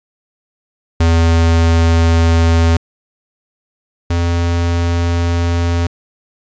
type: tone pair in turn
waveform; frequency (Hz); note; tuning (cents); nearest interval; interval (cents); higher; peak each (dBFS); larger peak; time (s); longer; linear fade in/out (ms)
square; 83 / 85.53; E2 / F2; +12 / -36; minor second; 52; second; -9 / -13; first; 1-2.77 / 4.1-5.87; neither; 5
effects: resampled to 16000 Hz + 8-bit